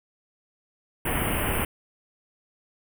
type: band-stop noise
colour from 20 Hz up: pink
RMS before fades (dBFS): -26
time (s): 1.05-1.65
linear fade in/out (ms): 5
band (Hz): 3100 to 8800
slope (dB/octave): 96
effects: none